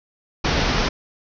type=low-pass noise; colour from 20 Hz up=pink; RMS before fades=-20 dBFS; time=0.44-0.89 s; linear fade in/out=10 ms; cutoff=5900 Hz; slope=96 dB/octave; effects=none